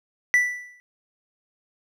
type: tone with exponential decay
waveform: triangle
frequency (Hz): 1971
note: B6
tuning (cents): -4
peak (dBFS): -11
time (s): 0.34-0.8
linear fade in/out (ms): 0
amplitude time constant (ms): 99
effects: none